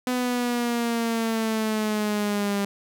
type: exponential sweep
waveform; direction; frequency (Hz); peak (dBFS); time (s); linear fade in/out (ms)
sawtooth; down; 251.6 to 199.6; -19; 0.07-2.65; 2
effects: none